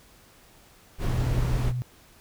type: noise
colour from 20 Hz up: brown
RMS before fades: -26 dBFS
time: 0.98-1.73 s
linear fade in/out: 50 ms
type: tone with vibrato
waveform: sine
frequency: 123.47 Hz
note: B2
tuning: in tune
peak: -26 dBFS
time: 1.06-1.82 s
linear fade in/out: 0 ms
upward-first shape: sine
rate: 8.8 Hz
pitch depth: 13 cents each way
effects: pink hiss -55 dBFS RMS until 2.2 s